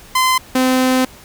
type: tone pair in turn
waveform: sawtooth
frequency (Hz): 1030 / 257.5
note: C6 / C4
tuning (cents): -28 / -28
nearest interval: 2 octaves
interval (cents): 2400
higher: first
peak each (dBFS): -8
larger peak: neither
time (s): 0.15-0.38 / 0.55-1.05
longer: second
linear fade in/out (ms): 5
effects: pink hiss -41 dBFS RMS until 1.24 s